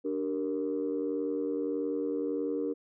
sine chord, G minor, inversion second, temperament equal with one note detuned, 293.7 / 384.6 / 466.2 Hz, D4 / G4 / Bb4, 0 / -33 / 0 cents, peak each -32 / -35 / -32 dBFS, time 0.04-2.74 s, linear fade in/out 20 ms, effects tanh soft clip ceiling -22 dBFS

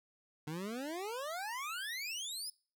25% pulse exponential sweep, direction up, 146.83 to 5240 Hz, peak -35 dBFS, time 0.47-2.5 s, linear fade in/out 5 ms, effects noise-tail reverb RT60 0.4 s tail -24 dB re dry

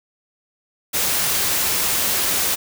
white noise, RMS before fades -20 dBFS, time 0.93-2.56 s, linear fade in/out 20 ms, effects none

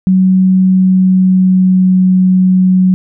sine tone with pitch glide, 187.1 to 185.27 Hz, F#3 to F#3, +20 to +3 cents, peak -5 dBFS, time 0.07-2.94 s, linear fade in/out 0 ms, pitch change -17 cents, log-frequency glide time 0.6-1.99 s, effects none

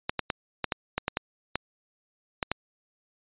clicks, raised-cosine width 0.3 ms, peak -10 dBFS, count 11, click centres 0.095 / 0.193 / 0.302 / 0.643 / 0.722 / 0.98 / 1.081 / 1.171 / 1.556 / 2.428 / 2.516 s, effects resampled to 8000 Hz

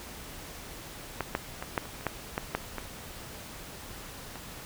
clicks, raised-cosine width 0.5 ms, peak -14 / -12 / -20 / -11 / -29 / -29 / -12 / -14 / -12 / -19 / -26 dBFS, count 11, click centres 1.207 / 1.351 / 1.625 / 1.778 / 1.855 / 2.01 / 2.067 / 2.379 / 2.55 / 2.783 / 4.357 s, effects pink hiss -44 dBFS RMS until 4.65 s

